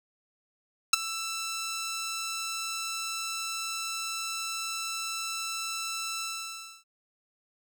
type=tone with ADSR envelope; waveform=10% pulse; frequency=1329 Hz; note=E6; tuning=14 cents sharp; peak=-6 dBFS; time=0.93-6.84 s; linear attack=6 ms; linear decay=13 ms; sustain=-18 dB; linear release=620 ms; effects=none